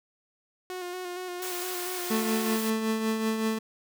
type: tone with vibrato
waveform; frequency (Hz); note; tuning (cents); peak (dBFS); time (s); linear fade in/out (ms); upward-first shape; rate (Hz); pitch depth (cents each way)
sawtooth; 361.2; F#4; -42; -30; 0.7-2.56; 0; square; 4.3; 26
type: high-pass noise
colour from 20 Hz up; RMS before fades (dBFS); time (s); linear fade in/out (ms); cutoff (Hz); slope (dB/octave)
white; -36; 1.42-2.7; 2; 620; 12
type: tone with tremolo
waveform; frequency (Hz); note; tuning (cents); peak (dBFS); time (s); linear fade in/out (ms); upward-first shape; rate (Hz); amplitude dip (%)
30% pulse; 220.8; A3; +6; -21; 2.1-3.59; 10; triangle; 5.3; 50
effects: none